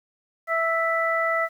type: harmonic tone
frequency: 659.3 Hz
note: E5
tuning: in tune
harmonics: 1 / 2 / 3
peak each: -25 / -25 / -25 dBFS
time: 0.47-1.49 s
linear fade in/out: 50 ms
effects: 9-bit

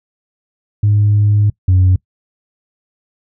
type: tone pair in turn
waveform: sine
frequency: 103.83 / 92.5 Hz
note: G#2 / F#2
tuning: 0 / 0 cents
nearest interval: major second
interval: 200 cents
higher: first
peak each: -7 / -5 dBFS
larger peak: second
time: 0.83-1.5 / 1.68-1.96 s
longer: first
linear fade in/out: 5 ms
effects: noise-tail reverb RT60 0.1 s tail -23 dB re dry + tanh soft clip ceiling -5 dBFS

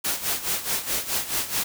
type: noise with tremolo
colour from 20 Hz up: white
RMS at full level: -24 dBFS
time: 0.04-1.64 s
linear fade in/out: 10 ms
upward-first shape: sine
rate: 4.7 Hz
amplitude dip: 75%
effects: none

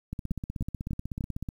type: two click trains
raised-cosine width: 5 ms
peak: -18 / -21 dBFS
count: 4 / 23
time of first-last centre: 0.31-1.208 / 0.13-1.488 s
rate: 3.34 / 16.2 Hz
effects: 9-bit

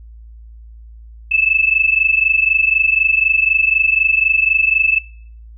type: tone pair together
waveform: sine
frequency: 2609 / 2633 Hz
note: E7 / E7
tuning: -18 / -3 cents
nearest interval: unison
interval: 15 cents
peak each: -14 dBFS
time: 1.31-4.99 s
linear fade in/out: 10 ms
effects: noise-tail reverb RT60 0.5 s tail -18 dB re dry + added 56 Hz sine -35 dBFS peak until 5.57 s

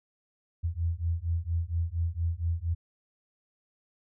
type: beating tone pair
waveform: sine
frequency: 82.1 / 86.4 Hz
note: E2 / F2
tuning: -6 / -18 cents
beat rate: 4.3 Hz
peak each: -30 dBFS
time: 0.63-2.75 s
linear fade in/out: 20 ms
effects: none

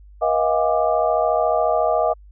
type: tone cluster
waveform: sine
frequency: 481.8 / 635 / 709 / 810 / 1182 Hz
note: B4 / D#5 / F5 / G#5 / D6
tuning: -43 / +35 / +26 / -43 / +11 cents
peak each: -24 / -19 / -21 / -27 / -26 dBFS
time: 0.21-2.14 s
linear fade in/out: 20 ms
effects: added 50 Hz sine -42 dBFS peak until 2.31 s

